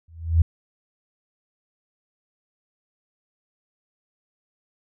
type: tone with exponential growth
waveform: sine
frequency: 82.41 Hz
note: E2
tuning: in tune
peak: -10 dBFS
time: 0.08-0.42 s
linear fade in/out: 5 ms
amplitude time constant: 73 ms
effects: none